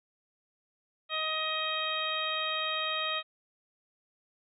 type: harmonic tone with a mistuned harmonic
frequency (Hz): 628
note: D#5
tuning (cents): +16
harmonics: 1 / 2 / 3 / 4 / 5 / 6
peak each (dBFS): -39 / -35 / -39 / -37 / -36 / -36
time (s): 1.09-3.23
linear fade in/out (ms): 50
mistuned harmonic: 5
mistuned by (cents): +23
effects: none